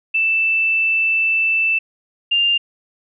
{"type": "tone pair in turn", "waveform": "sine", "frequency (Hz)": [2650, 2798], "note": ["E7", "F7"], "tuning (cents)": [9, 3], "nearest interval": "minor second", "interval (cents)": 94, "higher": "second", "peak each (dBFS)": [-14, -13], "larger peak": "second", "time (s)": [[0.14, 1.79], [2.31, 2.58]], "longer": "first", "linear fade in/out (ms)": 10, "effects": []}